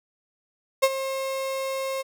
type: tone with ADSR envelope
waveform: 35% pulse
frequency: 535 Hz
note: C5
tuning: 38 cents sharp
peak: -12 dBFS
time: 0.82-2.03 s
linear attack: 17 ms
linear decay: 46 ms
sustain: -13 dB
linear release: 24 ms
effects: none

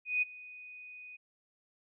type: tone with ADSR envelope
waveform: sine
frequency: 2487 Hz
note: D#7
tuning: 1 cent flat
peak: -25 dBFS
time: 0.05-1.17 s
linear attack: 170 ms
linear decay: 19 ms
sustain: -21 dB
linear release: 16 ms
effects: none

